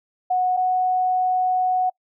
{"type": "tone pair in turn", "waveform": "sine", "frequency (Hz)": [734, 738], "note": ["F#5", "F#5"], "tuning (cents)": [-14, -5], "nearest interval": "unison", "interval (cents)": 9, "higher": "second", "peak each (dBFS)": -17, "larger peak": "neither", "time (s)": [[0.3, 0.57], [0.57, 1.9]], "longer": "second", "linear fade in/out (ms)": 10, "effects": ["noise-tail reverb RT60 0.1 s tail -26 dB re dry"]}